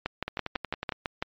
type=two click trains; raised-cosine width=0.3 ms; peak=-15 / -12 dBFS; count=8 / 8; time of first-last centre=0.28-0.922 / 0.06-1.225 s; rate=10.9 / 6.01 Hz; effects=low-pass 4000 Hz 12 dB/octave + MP3 64 kbps